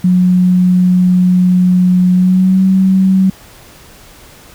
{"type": "tone with pitch glide", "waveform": "sine", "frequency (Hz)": [181.4, 189.65], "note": ["F#3", "F#3"], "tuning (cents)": [-34, 43], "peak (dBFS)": -6, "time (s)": [0.04, 3.3], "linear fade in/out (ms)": 5, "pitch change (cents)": 77, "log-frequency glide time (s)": [2.13, 2.62], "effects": ["pink hiss -39 dBFS RMS until 4.54 s"]}